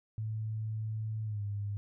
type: tone with pitch glide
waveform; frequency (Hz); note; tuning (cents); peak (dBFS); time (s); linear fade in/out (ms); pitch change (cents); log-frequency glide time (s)
sine; 109.3 to 101.98; A2 to G#2; -11 to -31; -33; 0.18-1.77; 0; -120; 1.24-1.42
effects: none